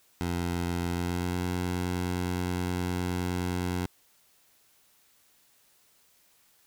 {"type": "tone with pitch glide", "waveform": "15% pulse", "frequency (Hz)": [87, 89.65], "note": ["F2", "F2"], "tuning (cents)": [-6, 46], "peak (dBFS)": -22, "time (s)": [0.21, 3.86], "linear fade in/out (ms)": 0, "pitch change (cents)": 52, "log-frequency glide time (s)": [0.9, 1.43], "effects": ["white hiss -64 dBFS RMS until 6.66 s"]}